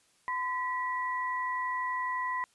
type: tone pair together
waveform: sine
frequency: 1013.2 / 1945 Hz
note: B5 / B6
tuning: +44 / -27 cents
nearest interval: major seventh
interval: 1129 cents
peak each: -31 / -35 dBFS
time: 0.28-2.44 s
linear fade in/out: 0 ms
effects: white hiss -67 dBFS RMS until 2.54 s + resampled to 24000 Hz